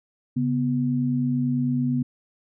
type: tone pair together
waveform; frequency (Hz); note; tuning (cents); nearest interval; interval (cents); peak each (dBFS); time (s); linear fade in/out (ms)
sine; 137.89 / 246.9; C#3 / B3; -9 / 0; minor seventh; 1009; -25 / -22; 0.36-2.03; 10
effects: none